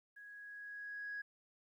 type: tone with level ramp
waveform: sine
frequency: 1661.2 Hz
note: G#6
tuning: in tune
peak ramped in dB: -52 to -39 dBFS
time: 0.16-1.22 s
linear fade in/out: 10 ms
effects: tanh soft clip ceiling -37 dBFS + 13-bit